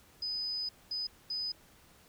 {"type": "tone bursts at uneven times", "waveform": "sine", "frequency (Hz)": 5000, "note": "D#8", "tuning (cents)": 8, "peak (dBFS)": -33, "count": 3, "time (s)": [[0.22, 0.69], [0.91, 1.07], [1.3, 1.52]], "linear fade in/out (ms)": 5, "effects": ["pink hiss -61 dBFS RMS until 2.08 s"]}